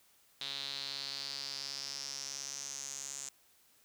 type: tone with band-pass filter sweep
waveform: sawtooth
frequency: 138.59 Hz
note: C#3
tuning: in tune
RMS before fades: -42 dBFS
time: 0.41-3.29 s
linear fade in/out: 2 ms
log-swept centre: 3800 to 7100 Hz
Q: 5.9
effects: white hiss -67 dBFS RMS until 3.84 s